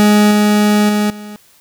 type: tone with level steps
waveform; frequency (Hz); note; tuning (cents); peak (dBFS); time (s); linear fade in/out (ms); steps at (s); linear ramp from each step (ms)
40% pulse; 208.9; G#3; +10; -6 / -8 / -11 / -27; 0-1.36; 0; 0.31 / 0.89 / 1.1; 2
effects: white hiss -49 dBFS RMS until 1.6 s